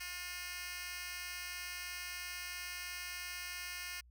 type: tone with high-pass filter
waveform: 10% pulse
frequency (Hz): 357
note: F4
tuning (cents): +38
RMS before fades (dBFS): -44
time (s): 0-4.01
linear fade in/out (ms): 10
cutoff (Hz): 2500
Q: 1.2
effects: added 60 Hz sine -59 dBFS peak until 4.1 s